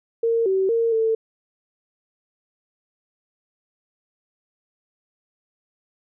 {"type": "tone with pitch steps", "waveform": "sine", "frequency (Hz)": [459.7, 382.1, 460, 446.6], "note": ["A#4", "G4", "A#4", "A4"], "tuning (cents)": [-24, -44, -23, 26], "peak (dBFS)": -17, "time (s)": [0.23, 1.15], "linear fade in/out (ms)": 5, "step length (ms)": 230, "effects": []}